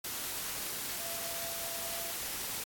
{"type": "tone in noise", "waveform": "sine", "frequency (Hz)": 675, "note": "E5", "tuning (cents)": 41, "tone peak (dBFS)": -46, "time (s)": [0.99, 2.11], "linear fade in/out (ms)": 5, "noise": "white", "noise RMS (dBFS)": -38, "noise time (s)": [0.04, 2.64], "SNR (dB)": -11, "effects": ["AAC 64 kbps"]}